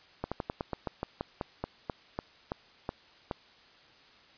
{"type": "slowing click train", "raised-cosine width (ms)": 1, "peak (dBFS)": -18, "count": 16, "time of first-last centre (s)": [0.24, 3.312], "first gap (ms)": 76, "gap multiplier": 1.13, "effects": ["white hiss -58 dBFS RMS until 4.37 s", "resampled to 11025 Hz"]}